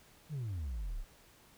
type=exponential sweep; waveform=sine; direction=down; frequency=162.4 to 30.05 Hz; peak=-33 dBFS; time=0.29-1.05 s; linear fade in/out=50 ms; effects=tanh soft clip ceiling -35 dBFS + pink hiss -62 dBFS RMS until 1.57 s